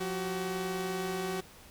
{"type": "tone pair together", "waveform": "sawtooth", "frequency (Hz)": [179.03, 378.5], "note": ["F3", "F#4"], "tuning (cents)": [43, 39], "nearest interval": "octave + minor second", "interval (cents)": 1296, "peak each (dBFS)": [-33, -30], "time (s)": [0, 1.41], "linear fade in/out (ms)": 10, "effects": ["pink hiss -54 dBFS RMS until 1.7 s"]}